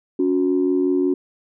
sine tone pair together, 280 / 365.4 Hz, C#4 / F#4, +18 / -22 cents, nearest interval perfect fourth, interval 460 cents, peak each -18 dBFS, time 0.19-1.14 s, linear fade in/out 5 ms, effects tanh soft clip ceiling -9 dBFS

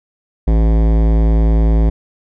sine tone with hard clipping, 55 Hz, A1, in tune, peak -11 dBFS, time 0.47-1.9 s, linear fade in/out 10 ms, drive 18 dB, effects none

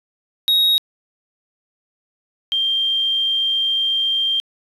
triangle / sine tone pair in turn, 3778 / 3177 Hz, A#7 / G7, +22 / +23 cents, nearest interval minor third, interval 299 cents, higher first, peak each -11 / -16 dBFS, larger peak first, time 0.48-0.78 / 2.52-4.4 s, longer second, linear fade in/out 0 ms, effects resampled to 32000 Hz + 8-bit

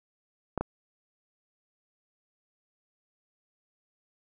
clicks, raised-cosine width 1 ms, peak -15 dBFS, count 2, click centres 0.577 / 0.61 s, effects none

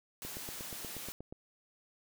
white high-pass noise, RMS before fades -44 dBFS, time 0.22-1.12 s, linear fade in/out 0 ms, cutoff 120 Hz, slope 12 dB/octave
click train, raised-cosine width 2 ms, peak -31 dBFS, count 10, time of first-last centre 0.25-1.325 s, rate 8.37 Hz
effects none

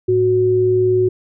sine tone pair together, 109.6 / 368.6 Hz, A2 / F#4, -6 / -7 cents, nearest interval octave + major sixth, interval 2099 cents, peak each -21 / -12 dBFS, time 0.08-1.09 s, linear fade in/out 10 ms, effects none

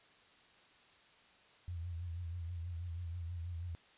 sine tone with vibrato, 85.8 Hz, F2, 30 cents flat, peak -39 dBFS, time 1.68-3.75 s, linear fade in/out 0 ms, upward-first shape triangle, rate 6.2 Hz, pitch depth 83 cents each way, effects white hiss -64 dBFS RMS until 3.97 s + resampled to 8000 Hz

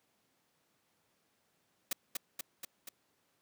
white noise with echo, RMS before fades -33 dBFS, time 1.91-1.93 s, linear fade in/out 5 ms, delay 240 ms, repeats 4, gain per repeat -3 dB, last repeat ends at 2.89 s, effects pink hiss -75 dBFS RMS until 3.41 s + high-pass 150 Hz 12 dB/octave

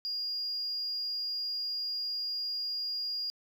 sine tone, 4839 Hz, D#8, 49 cents flat, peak -31 dBFS, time 0.05-3.3 s, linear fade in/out 0 ms, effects tanh soft clip ceiling -27 dBFS + 11-bit

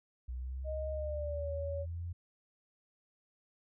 sine linear sweep, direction up, 61.2 to 87.31 Hz, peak -37 dBFS, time 0.28-2.13 s, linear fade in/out 10 ms
sine tone with pitch glide, 621 to 562.9 Hz, D#5 to C#5, -3 to +26 cents, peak -37 dBFS, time 0.64-1.86 s, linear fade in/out 50 ms, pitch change -171 cents, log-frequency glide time 0.92-1.52 s
effects none

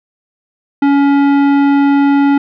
sine tone with tanh clipping, 281.3 Hz, C#4, 26 cents sharp, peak -9 dBFS, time 0.82-2.38 s, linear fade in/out 5 ms, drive 15 dB, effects none

